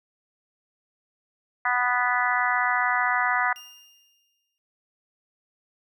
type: harmonic tone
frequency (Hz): 246.9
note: B3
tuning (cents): 0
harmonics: 3 / 4 / 5 / 6 / 7 / 8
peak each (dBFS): -28 / -28 / -28 / -28 / -28 / -28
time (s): 1.65-3.53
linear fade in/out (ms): 5
type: tone with exponential decay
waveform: 30% pulse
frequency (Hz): 2815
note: F7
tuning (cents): +13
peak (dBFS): -37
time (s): 3.56-4.58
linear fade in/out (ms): 0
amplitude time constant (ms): 220
effects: noise-tail reverb RT60 0.8 s tail -26 dB re dry